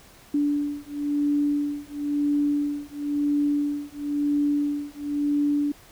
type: beating tone pair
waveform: sine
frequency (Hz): 290 / 290.98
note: D4 / D4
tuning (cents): -22 / -16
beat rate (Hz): 0.98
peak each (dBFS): -25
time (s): 0.34-5.72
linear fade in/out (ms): 5
effects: pink hiss -51 dBFS RMS until 5.91 s